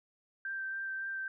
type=tone with vibrato; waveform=sine; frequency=1568 Hz; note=G6; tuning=in tune; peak=-35 dBFS; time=0.45-1.28 s; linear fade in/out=2 ms; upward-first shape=sine; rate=3.6 Hz; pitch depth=13 cents each way; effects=none